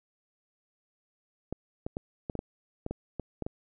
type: clicks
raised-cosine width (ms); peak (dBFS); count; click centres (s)
2; -20; 11; 1.526 / 1.865 / 1.969 / 2.298 / 2.353 / 2.391 / 2.864 / 2.91 / 3.197 / 3.423 / 3.465
effects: none